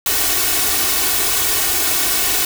white noise with comb filter, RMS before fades -17 dBFS, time 0.06-2.45 s, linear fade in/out 2 ms, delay 2.7 ms, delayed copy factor +0.8, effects none

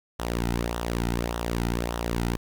sawtooth tone with flanger, 58.5 Hz, A#1, 7 cents sharp, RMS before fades -28 dBFS, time 0.19-2.37 s, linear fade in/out 10 ms, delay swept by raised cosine 0.42 to 1.82 ms, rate 1.7 Hz, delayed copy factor -0.65, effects 9-bit

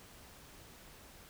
silence, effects pink hiss -56 dBFS RMS until 1.29 s

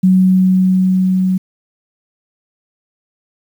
sine tone with level ramp, 186.3 Hz, F#3, 12 cents sharp, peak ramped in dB -6 to -11 dBFS, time 0.03-1.38 s, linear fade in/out 10 ms, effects 7-bit

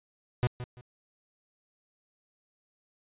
45% pulse tone with echo, 123.47 Hz, B2, in tune, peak -23 dBFS, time 0.43-0.47 s, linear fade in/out 0 ms, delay 170 ms, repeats 2, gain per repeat -12 dB, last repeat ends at 0.81 s, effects resampled to 8000 Hz

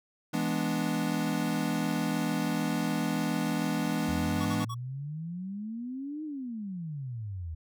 square chord, E dominant seventh, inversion none, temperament equal, 164.81 / 207.7 / 246.9 / 293.7 Hz, E3 / G#3 / B3 / D4, 0 / 0 / 0 / 0 cents, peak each -34 dBFS, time 0.33-4.65 s, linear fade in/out 10 ms
sine exponential two-way sweep, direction up then down, 77.1 to 314.2 to 77.1 Hz, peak -34 dBFS, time 4.08-7.55 s, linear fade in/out 10 ms, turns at 6.24 s
square tone bursts, 1122 Hz, C#6, 21 cents sharp, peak -37 dBFS, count 4, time 4.4-4.746 s, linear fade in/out 10 ms, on 55 ms, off 42 ms
effects none

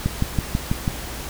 click train, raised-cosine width 5 ms, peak -7 dBFS, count 6, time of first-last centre 0.06-0.878 s, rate 6.11 Hz, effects added 60 Hz sine -35 dBFS peak until 1.29 s + pink hiss -33 dBFS RMS until 1.29 s

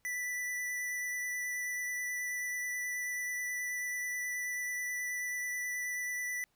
square tone with vibrato, 1976 Hz, B6, in tune, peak -35 dBFS, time 0.05-6.44 s, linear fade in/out 0 ms, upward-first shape triangle, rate 9.3 Hz, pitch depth 14 cents each way, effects pink hiss -75 dBFS RMS until 6.55 s

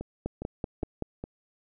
two click trains, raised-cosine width 2 ms, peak -17 / -22 dBFS, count 5 / 4, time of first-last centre 0.26-1.023 / 0.01-1.24 s, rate 5.24 / 2.44 Hz, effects none

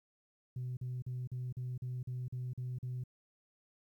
sine tone bursts, 125.7 Hz, B2, 31 cents sharp, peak -35 dBFS, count 10, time 0.56-3.038 s, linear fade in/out 5 ms, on 210 ms, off 42 ms, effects tanh soft clip ceiling -34 dBFS + 12-bit

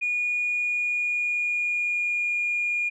sine tone with pitch glide, 2446 to 2426 Hz, D#7 to D#7, -30 to -44 cents, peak -22 dBFS, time 0.01-2.9 s, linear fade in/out 20 ms, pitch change -14 cents, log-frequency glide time 0.47-2.37 s, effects tanh soft clip ceiling -18 dBFS

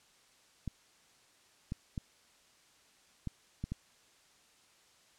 clicks, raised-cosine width 5 ms, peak -24 dBFS, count 6, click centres 0.677 / 1.721 / 1.978 / 3.273 / 3.64 / 3.72 s, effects white hiss -65 dBFS RMS until 5.18 s + low-pass 8000 Hz 12 dB/octave

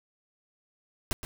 pink noise with echo, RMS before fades -28 dBFS, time 1.11-1.13 s, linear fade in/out 0 ms, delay 120 ms, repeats 1, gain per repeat -10 dB, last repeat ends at 1.25 s, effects none

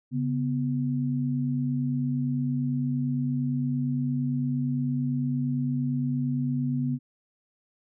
sine tone pair together, 139.13 / 247.9 Hz, C#3 / B3, +7 / +7 cents, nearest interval minor seventh, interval 1000 cents, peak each -27 dBFS, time 0.11-6.99 s, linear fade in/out 50 ms, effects none

